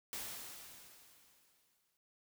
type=noise with exponential decay; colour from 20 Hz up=white; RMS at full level=-42 dBFS; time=0.13-1.97 s; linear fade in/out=0 ms; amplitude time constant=400 ms; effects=none